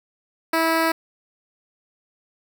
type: tone with notch filter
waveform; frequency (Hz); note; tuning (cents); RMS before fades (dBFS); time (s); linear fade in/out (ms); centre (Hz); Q
10% pulse; 326.1; E4; -19; -20; 0.53-0.92; 5; 6800; 1.4
effects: none